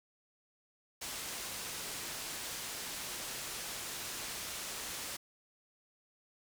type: low-pass noise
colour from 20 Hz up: white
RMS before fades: -42 dBFS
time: 1.01-5.17 s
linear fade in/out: 10 ms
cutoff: 9700 Hz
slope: 12 dB/octave
effects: none